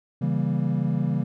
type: chord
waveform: triangle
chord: C# diminished seventh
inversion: none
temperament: equal with one note detuned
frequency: 138.59 / 164.81 / 196 / 235.2 Hz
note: C#3 / E3 / G3 / Bb3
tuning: 0 / 0 / 0 / +16 cents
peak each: -24 / -24 / -26 / -28 dBFS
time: 0.21-1.24 s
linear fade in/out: 10 ms
effects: none